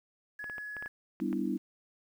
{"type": "tone", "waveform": "sine", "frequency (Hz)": 1690, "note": "G#6", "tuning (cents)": 30, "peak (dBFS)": -38, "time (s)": [0.39, 0.88], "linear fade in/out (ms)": 5}
{"type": "clicks", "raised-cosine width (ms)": 0.5, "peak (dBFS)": -29, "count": 8, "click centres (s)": [0.442, 0.498, 0.582, 0.767, 0.825, 0.86, 1.201, 1.329]}
{"type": "chord", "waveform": "sine", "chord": "E minor seventh", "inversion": "first", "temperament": "equal", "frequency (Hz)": [196, 246.9, 293.7, 329.6], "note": ["G3", "B3", "D4", "E4"], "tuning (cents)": [0, 0, 0, 0], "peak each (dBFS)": -35, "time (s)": [1.2, 1.58], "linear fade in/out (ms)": 20}
{"effects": ["10-bit"]}